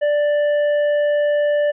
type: tone with tanh clipping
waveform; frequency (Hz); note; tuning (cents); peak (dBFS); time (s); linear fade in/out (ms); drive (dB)
sine; 588; D5; +2; -16; 0.01-1.72; 20; 8
effects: resampled to 8000 Hz